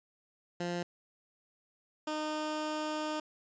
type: tone pair in turn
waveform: 15% pulse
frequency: 174.61 / 306.8 Hz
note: F3 / D#4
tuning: 0 / -24 cents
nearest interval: minor seventh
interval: 976 cents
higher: second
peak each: -27 dBFS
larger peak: neither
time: 0.6-0.83 / 2.07-3.2 s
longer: second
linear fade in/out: 5 ms
effects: resampled to 16000 Hz